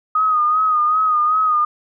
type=tone with vibrato; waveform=sine; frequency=1244.5 Hz; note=D#6; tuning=in tune; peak=-13 dBFS; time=0.15-1.65 s; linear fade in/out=5 ms; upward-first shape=sine; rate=2.6 Hz; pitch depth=49 cents each way; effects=none